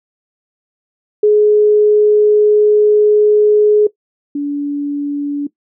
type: tone pair in turn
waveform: sine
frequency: 420.8 / 287.5 Hz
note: G#4 / D4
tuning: +23 / -37 cents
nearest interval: perfect fifth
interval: 660 cents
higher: first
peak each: -6 / -15 dBFS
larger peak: first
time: 1.23-3.87 / 4.35-5.47 s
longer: first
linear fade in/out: 5 ms
effects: noise-tail reverb RT60 0.1 s tail -18 dB re dry